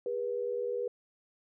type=tone pair together; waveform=sine; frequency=405.5 / 485.6 Hz; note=G#4 / B4; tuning=-41 / -29 cents; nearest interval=minor third; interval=312 cents; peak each=-36 / -32 dBFS; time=0.06-0.88 s; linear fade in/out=2 ms; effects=none